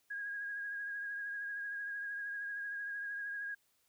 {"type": "tone with vibrato", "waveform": "sine", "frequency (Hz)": 1640, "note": "G#6", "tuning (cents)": -22, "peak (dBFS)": -38, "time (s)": [0.1, 3.55], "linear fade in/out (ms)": 10, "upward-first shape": "triangle", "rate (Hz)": 13, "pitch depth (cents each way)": 35, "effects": ["white hiss -75 dBFS RMS until 3.88 s"]}